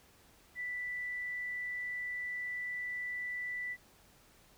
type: tone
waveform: sine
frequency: 1975.5 Hz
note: B6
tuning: in tune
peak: -36 dBFS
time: 0.55-3.77 s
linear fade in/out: 50 ms
effects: pink hiss -63 dBFS RMS until 4.57 s